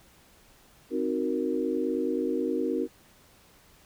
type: chord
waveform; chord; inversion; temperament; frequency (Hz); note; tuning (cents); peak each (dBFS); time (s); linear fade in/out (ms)
sine; C half-diminished seventh; none; equal; 261.6 / 311.1 / 370 / 466.2; C4 / Eb4 / Gb4 / Bb4; 0 / 0 / 0 / 0; -31; 0.9-2.88; 50
effects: pink hiss -58 dBFS RMS until 3.85 s